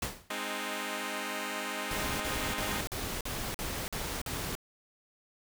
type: noise with exponential decay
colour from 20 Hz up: pink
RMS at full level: -30 dBFS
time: 0.02-0.32 s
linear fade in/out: 5 ms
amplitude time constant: 64 ms
type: chord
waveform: 5% pulse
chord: Ab major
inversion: none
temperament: equal with one note detuned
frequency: 207.7 / 261.6 / 309.2 Hz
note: Ab3 / C4 / Eb4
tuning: 0 / 0 / -11 cents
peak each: -27 dBFS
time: 0.3-2.81 s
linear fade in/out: 5 ms
type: noise bursts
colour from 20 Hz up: pink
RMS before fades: -36 dBFS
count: 8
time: 1.91-4.552 s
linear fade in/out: 0 ms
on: 290 ms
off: 46 ms
effects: none